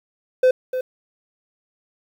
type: tone with echo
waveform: triangle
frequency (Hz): 511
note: C5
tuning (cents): -41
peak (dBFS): -9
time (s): 0.43-0.51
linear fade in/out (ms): 5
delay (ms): 300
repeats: 1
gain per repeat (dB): -10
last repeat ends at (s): 0.81
effects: 8-bit